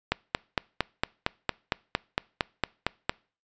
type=click train; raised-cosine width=0.3 ms; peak=-7 dBFS; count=14; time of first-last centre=0.12-3.095 s; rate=4.37 Hz; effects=noise-tail reverb RT60 0.4 s tail -25 dB re dry + resampled to 16000 Hz